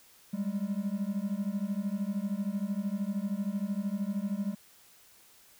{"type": "beating tone pair", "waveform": "triangle", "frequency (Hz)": [194.2, 207.2], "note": ["G3", "G#3"], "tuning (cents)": [-16, -4], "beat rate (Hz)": 13, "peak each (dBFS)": -31, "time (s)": [0.33, 4.55], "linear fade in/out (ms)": 10, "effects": ["white hiss -59 dBFS RMS until 5.59 s"]}